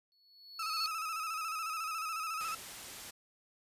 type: tone with exponential growth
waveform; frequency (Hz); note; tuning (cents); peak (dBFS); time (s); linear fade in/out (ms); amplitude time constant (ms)
triangle; 4400; C#8; -14; -30; 0.12-0.86; 0; 160
type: tone with vibrato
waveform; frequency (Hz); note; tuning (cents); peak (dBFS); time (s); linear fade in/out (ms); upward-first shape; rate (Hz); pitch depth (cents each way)
35% pulse; 1291; E6; -37; -34; 0.59-2.55; 5; square; 14; 45
type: low-pass noise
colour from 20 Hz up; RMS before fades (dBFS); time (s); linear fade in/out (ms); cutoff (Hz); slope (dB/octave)
white; -48; 2.4-3.11; 10; 11000; 12
effects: resampled to 32000 Hz